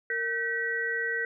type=tone cluster; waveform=sine; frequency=461.9 / 1537 / 1927 Hz; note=A#4 / G6 / B6; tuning=-16 / -35 / -43 cents; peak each=-35 / -31 / -30 dBFS; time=0.1-1.25 s; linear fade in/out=2 ms; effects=none